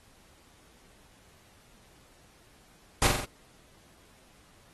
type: noise with echo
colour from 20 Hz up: pink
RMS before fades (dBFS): -23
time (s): 3.02-3.07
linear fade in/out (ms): 0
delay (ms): 44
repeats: 4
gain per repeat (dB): -4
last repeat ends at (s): 3.246
effects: pink hiss -60 dBFS RMS until 4.73 s + AAC 32 kbps